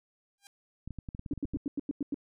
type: tone with exponential growth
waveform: 5% pulse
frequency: 801 Hz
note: G5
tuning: 37 cents sharp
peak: -36 dBFS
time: 0.38-0.47 s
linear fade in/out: 1 ms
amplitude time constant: 18 ms
type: clicks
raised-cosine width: 5 ms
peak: -27 dBFS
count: 12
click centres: 0.876 / 0.907 / 0.987 / 1.088 / 1.149 / 1.194 / 1.262 / 1.335 / 1.377 / 1.453 / 1.537 / 1.569 s
type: tone bursts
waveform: sine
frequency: 284 Hz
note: C#4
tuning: 42 cents sharp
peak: -28 dBFS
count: 8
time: 1.31-2.144 s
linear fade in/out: 2 ms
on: 22 ms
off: 94 ms
effects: none